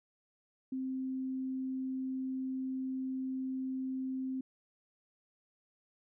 sine tone, 261.6 Hz, C4, in tune, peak -34 dBFS, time 0.72-4.41 s, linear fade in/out 5 ms, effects none

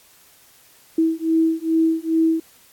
sine beating tone pair, 323 / 325.4 Hz, E4 / E4, -35 / -22 cents, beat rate 2.4 Hz, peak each -19 dBFS, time 0.98-2.4 s, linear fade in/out 5 ms, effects white hiss -52 dBFS RMS until 2.72 s + AAC 64 kbps

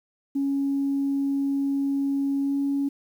sine tone with pitch glide, 277.2 to 279.3 Hz, C#4 to C#4, 0 to +13 cents, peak -21 dBFS, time 0.35-2.89 s, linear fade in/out 10 ms, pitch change +13 cents, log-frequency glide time 2.41-2.55 s, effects tanh soft clip ceiling -17 dBFS + 9-bit

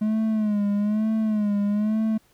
triangle tone with vibrato, 211.6 Hz, G#3, 33 cents sharp, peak -18 dBFS, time 0.01-2.18 s, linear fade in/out 10 ms, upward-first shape sine, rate 1.1 Hz, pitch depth 71 cents each way, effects pink hiss -61 dBFS RMS until 2.33 s

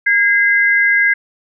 sine tone pair together, 1631 / 2055 Hz, G#6 / C7, -32 / -32 cents, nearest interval major third, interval 400 cents, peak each -12 / -13 dBFS, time 0.06-1.14 s, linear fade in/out 10 ms, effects none

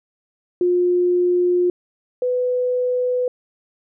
sine tone pair in turn, 356.1 / 498.5 Hz, F4 / B4, +34 / +16 cents, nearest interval tritone, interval 582 cents, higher second, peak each -14 / -17 dBFS, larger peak first, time 0.61-1.7 / 2.22-3.28 s, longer first, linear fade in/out 2 ms, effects none

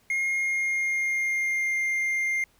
triangle tone with pitch glide, 2140 to 2108 Hz, C7 to C7, +38 to +12 cents, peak -22 dBFS, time 0.1-2.44 s, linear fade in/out 2 ms, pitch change -26 cents, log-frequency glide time 0.27-1.8 s, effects pink hiss -63 dBFS RMS until 2.59 s

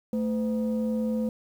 sine tone pair together, 221.3 / 507.8 Hz, A3 / B4, +10 / +48 cents, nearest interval octave + major second, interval 1438 cents, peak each -24 / -30 dBFS, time 0.13-1.29 s, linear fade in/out 2 ms, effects tanh soft clip ceiling -20 dBFS + 9-bit

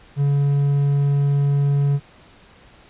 triangle tone, 141.7 Hz, C#3, 38 cents sharp, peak -13 dBFS, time 0.16-2 s, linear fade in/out 50 ms, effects pink hiss -49 dBFS RMS until 2.89 s + resampled to 8000 Hz

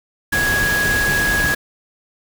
sine tone in noise, 1661.2 Hz, G#6, in tune, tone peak -16 dBFS, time 0.32-1.55 s, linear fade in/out 10 ms, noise pink, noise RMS -22 dBFS, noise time 0.32-1.55 s, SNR +3 dB, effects none

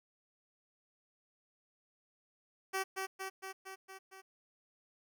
10% pulse tone with echo, 382.9 Hz, G4, 41 cents flat, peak -25 dBFS, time 2.73-2.84 s, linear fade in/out 20 ms, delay 230 ms, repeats 6, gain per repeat -3 dB, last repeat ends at 4.22 s, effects none

